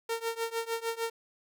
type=tone with tremolo; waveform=sawtooth; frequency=457.7 Hz; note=A#4; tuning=32 cents flat; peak=-24 dBFS; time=0.09-1.1 s; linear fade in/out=5 ms; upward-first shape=triangle; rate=6.6 Hz; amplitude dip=95%; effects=none